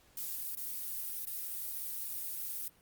violet noise with dropouts, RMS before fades -39 dBFS, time 0.17-2.68 s, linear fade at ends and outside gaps 2 ms, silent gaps 0.551-0.571 / 1.252-1.269 s, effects pink hiss -65 dBFS RMS until 2.81 s + Opus 48 kbps

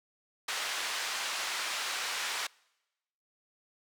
pink band-pass noise, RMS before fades -35 dBFS, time 0.48-2.47 s, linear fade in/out 5 ms, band 1200 to 6800 Hz, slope 12 dB/octave, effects noise-tail reverb RT60 1.0 s tail -26 dB re dry

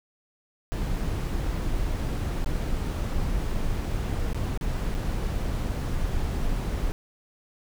brown noise with dropouts, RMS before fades -27 dBFS, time 0.72-6.92 s, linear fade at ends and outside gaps 0 ms, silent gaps 2.445-2.46 / 4.332-4.346 / 4.575-4.611 / 4.943-4.95 s, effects none

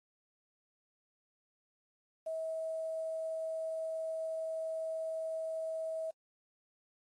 sine tone with quantisation, 644 Hz, E5, 41 cents flat, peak -35 dBFS, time 2.26-6.11 s, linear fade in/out 10 ms, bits 10, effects AAC 32 kbps

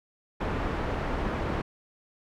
pink low-pass noise, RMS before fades -30 dBFS, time 0.4-1.62 s, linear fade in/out 10 ms, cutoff 1600 Hz, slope 12 dB/octave, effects none

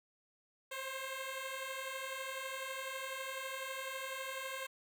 10% pulse beating tone pair, 523.3 / 535.3 Hz, C5 / C5, 0 / +39 cents, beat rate 12 Hz, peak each -36 / -34 dBFS, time 0.71-4.67 s, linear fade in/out 10 ms, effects none

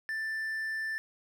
triangle tone, 1770 Hz, A6, 10 cents sharp, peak -30 dBFS, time 0.09-0.98 s, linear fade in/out 0 ms, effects none

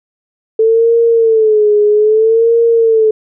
sine tone with vibrato, 440 Hz, A4, in tune, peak -6 dBFS, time 0.59-3.11 s, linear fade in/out 5 ms, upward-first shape sine, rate 0.62 Hz, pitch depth 93 cents each way, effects none

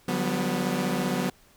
sawtooth chord, G major seventh, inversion second, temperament equal with one note detuned, 146.83 / 180.77 / 196 / 246.9 Hz, D3 / F#3 / G3 / B3, 0 / -40 / 0 / 0 cents, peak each -31 / -25 / -28 / -25 dBFS, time 0.08-1.3 s, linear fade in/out 5 ms, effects pink hiss -58 dBFS RMS until 1.56 s

